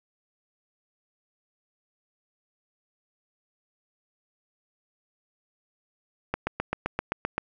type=click train; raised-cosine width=0.5 ms; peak=-11 dBFS; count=9; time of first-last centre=6.34-7.38 s; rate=7.69 Hz; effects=none